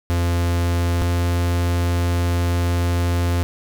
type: tone pair in turn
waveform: 45% pulse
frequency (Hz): 86.4 / 86.9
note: F2 / F2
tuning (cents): -18 / -8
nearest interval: unison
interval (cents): 10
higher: second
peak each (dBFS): -17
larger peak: neither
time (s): 0.1-1.02 / 1.02-3.43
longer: second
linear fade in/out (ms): 0
effects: none